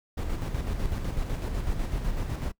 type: noise with tremolo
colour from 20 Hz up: brown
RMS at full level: -28 dBFS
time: 0.17-2.52 s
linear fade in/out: 10 ms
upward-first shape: square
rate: 8 Hz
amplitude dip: 40%
effects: noise-tail reverb RT60 0.1 s tail -22 dB re dry